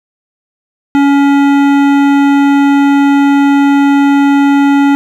sine tone with hard clipping, 281.1 Hz, C#4, 24 cents sharp, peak -7 dBFS, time 0.95-4.95 s, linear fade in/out 0 ms, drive 15 dB, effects none

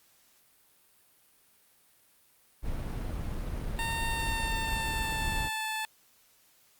brown noise, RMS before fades -34 dBFS, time 2.62-5.5 s, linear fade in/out 50 ms
15% pulse tone with pitch glide, 913 to 873.8 Hz, A#5 to A5, -36 to -12 cents, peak -25 dBFS, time 3.79-5.85 s, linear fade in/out 0 ms, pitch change -76 cents, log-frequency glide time 4.08-5.64 s
effects white hiss -64 dBFS RMS until 6.79 s + Opus 48 kbps

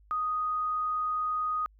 sine tone, 1244.5 Hz, D#6, in tune, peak -27 dBFS, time 0.11-1.66 s, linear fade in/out 0 ms, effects added 51 Hz sine -56 dBFS peak until 1.79 s

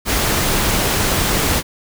pink noise, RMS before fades -17 dBFS, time 0.05-1.63 s, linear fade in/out 50 ms, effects none

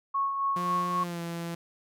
sine tone with tremolo, 1101 Hz, C#6, 12 cents flat, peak -24 dBFS, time 0.14-1.04 s, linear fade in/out 10 ms, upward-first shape sine, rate 3.7 Hz, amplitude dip 45%
sawtooth tone with pitch glide, 176.8 to 169.3 Hz, F3 to E3, +22 to +46 cents, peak -29 dBFS, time 0.56-1.55 s, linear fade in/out 5 ms, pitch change -76 cents, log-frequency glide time 1-1.21 s
effects none

